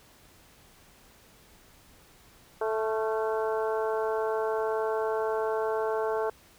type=harmonic tone with a mistuned harmonic; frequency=219.5 Hz; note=A3; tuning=4 cents flat; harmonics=2 / 3 / 4 / 5 / 6 / 7; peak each=-28 / -33 / -34 / -38 / -41 / -42 dBFS; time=2.61-6.3 s; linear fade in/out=5 ms; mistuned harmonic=6; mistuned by=+60 cents; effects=pink hiss -57 dBFS RMS until 6.58 s

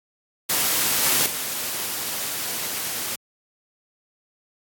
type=noise with level steps; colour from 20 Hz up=white; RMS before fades=-21 / -19 / -28 dBFS; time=0.49-3.16 s; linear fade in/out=10 ms; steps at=1.03 / 1.26 s; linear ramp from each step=2 ms; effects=high-pass 100 Hz 12 dB/octave + AAC 64 kbps

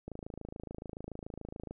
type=click train; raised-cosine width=2 ms; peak=-28 dBFS; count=45; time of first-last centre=0.08-1.71 s; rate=27 Hz; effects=none

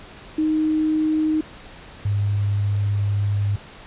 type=tone pair in turn; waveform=sine; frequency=311.1 / 101.56 Hz; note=D#4 / G#2; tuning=0 / -38 cents; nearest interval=octave + perfect fifth; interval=1938 cents; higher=first; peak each=-17 / -18 dBFS; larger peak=first; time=0.38-1.41 / 2.05-3.56 s; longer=second; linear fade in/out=5 ms; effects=pink hiss -42 dBFS RMS until 3.86 s + resampled to 8000 Hz

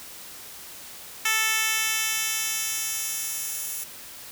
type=tone with high-pass filter sweep; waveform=10% pulse; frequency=440 Hz; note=A4; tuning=in tune; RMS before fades=-27 dBFS; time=1.25-3.84 s; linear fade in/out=5 ms; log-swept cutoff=1900 to 9800 Hz; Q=0.72; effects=white hiss -42 dBFS RMS until 4.31 s

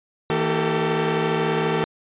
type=tone cluster; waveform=sawtooth; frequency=160.1 / 229 / 387.6 / 445.9 Hz; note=D#3 / A#3 / G4 / A4; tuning=+50 / -31 / -20 / +23 cents; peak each=-21 / -25 / -21 / -20 dBFS; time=0.3-1.84 s; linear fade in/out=0 ms; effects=resampled to 8000 Hz

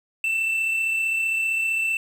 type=tone with amplitude modulation; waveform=triangle; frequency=2667 Hz; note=E7; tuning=20 cents sharp; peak=-18 dBFS; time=0.24-1.97 s; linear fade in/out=2 ms; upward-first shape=sine; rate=35.4 Hz; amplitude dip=30%; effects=8-bit

